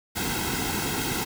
pink noise with comb filter, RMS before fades -28 dBFS, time 0.15-1.25 s, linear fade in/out 20 ms, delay 1.7 ms, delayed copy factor -0.75, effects none

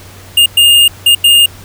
square tone bursts at uneven times, 2827 Hz, F7, 20 cents sharp, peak -4 dBFS, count 4, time 0.37-0.46 / 0.57-0.88 / 1.06-1.15 / 1.24-1.46 s, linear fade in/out 5 ms, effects added 95 Hz sine -34 dBFS peak until 1.64 s + pink hiss -36 dBFS RMS until 1.64 s

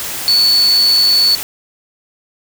sine tone in noise, 4449 Hz, C#8, 5 cents sharp, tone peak -8 dBFS, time 0.28-1.35 s, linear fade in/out 0 ms, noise white, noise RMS -23 dBFS, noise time 0-1.43 s, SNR +12 dB, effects none

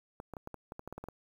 clicks, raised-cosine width 1 ms, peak -28 dBFS, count 12, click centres 0.201 / 0.337 / 0.368 / 0.474 / 0.543 / 0.721 / 0.794 / 0.876 / 0.926 / 0.98 / 1.04 / 1.086 s, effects 9-bit

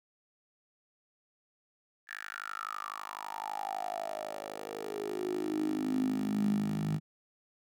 10% pulse tone with high-pass filter sweep, 51.91 Hz, G#1, in tune, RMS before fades -35 dBFS, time 2.07-7 s, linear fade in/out 50 ms, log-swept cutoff 1700 to 160 Hz, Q 9.2, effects none

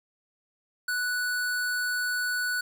square tone, 1480 Hz, F#6, in tune, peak -27 dBFS, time 0.88-2.61 s, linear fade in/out 5 ms, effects 9-bit

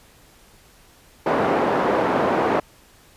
pink band-pass noise, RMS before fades -20 dBFS, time 1.26-2.6 s, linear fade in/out 5 ms, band 330 to 1000 Hz, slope 12 dB/octave, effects pink hiss -52 dBFS RMS until 3.16 s + resampled to 32000 Hz

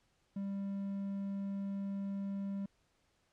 triangle tone, 197.5 Hz, G3, 13 cents sharp, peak -34 dBFS, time 0.36-2.66 s, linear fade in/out 5 ms, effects pink hiss -75 dBFS RMS until 3.32 s + low-pass 8000 Hz 12 dB/octave

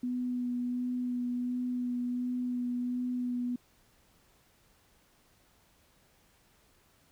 sine tone with vibrato, 246.9 Hz, B3, in tune, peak -30 dBFS, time 0.03-3.56 s, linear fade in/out 5 ms, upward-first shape sine, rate 1.4 Hz, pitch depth 14 cents each way, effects pink hiss -66 dBFS RMS until 7.11 s

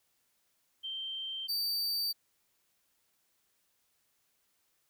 sine / 45% pulse tone pair in turn, 3136 / 4622 Hz, G7 / D8, 0 / -28 cents, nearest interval perfect fifth, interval 672 cents, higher second, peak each -36 / -30 dBFS, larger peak second, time 0.83-1.48 / 1.48-2.13 s, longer neither, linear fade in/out 20 ms, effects white hiss -75 dBFS RMS until 4.89 s

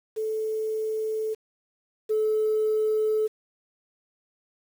sine tone pair in turn, 436.7 / 432.4 Hz, A4 / A4, -13 / -30 cents, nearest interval unison, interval 17 cents, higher first, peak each -25 / -20 dBFS, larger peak second, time 0.16-1.35 / 2.09-3.28 s, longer neither, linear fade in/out 20 ms, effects tanh soft clip ceiling -16 dBFS + 8-bit

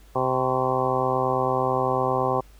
harmonic tone with a mistuned harmonic, 129.5 Hz, C3, 17 cents flat, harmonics 1 / 2 / 3 / 4 / 5 / 6 / 7 / 8 / 9, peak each -31 / -33 / -28 / -27 / -31 / -27 / -32 / -28 / -32 dBFS, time 0.15-2.41 s, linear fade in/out 10 ms, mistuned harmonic 9, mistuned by -62 cents, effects added 50 Hz sine -48 dBFS peak until 2.59 s + pink hiss -57 dBFS RMS until 2.59 s

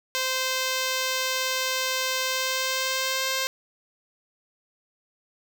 5% pulse tone with pitch glide, 519 to 526.2 Hz, C5 to C5, -14 to +10 cents, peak -13 dBFS, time 0.15-3.47 s, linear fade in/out 0 ms, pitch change +24 cents, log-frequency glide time 2.24-3.26 s, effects none

